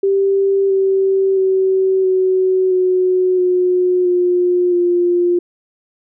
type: tone with pitch steps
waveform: sine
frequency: 392 / 385.9 / 380 / 374.1 / 368.3 / 362.6 / 357 / 351.5 Hz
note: G4 / G4 / F#4 / F#4 / F#4 / F#4 / F4 / F4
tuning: 0 / -27 / +46 / +19 / -8 / -35 / +38 / +11 cents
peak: -11 dBFS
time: 0.03-5.39 s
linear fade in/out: 5 ms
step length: 670 ms
effects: none